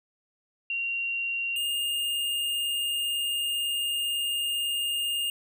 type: tone pair in turn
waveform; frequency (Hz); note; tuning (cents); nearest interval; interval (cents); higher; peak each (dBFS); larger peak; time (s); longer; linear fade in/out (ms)
sine / square; 2758 / 2826; F7 / F7; -22 / +20; unison; 42; second; -27; neither; 0.7-1.56 / 1.56-5.3; second; 2
effects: none